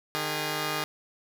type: tone pair together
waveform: 5% pulse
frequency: 153 / 408.5 Hz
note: D#3 / G#4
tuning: -29 / -29 cents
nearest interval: octave + perfect fourth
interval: 1700 cents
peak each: -20 dBFS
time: 0.15-0.84 s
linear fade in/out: 0 ms
effects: none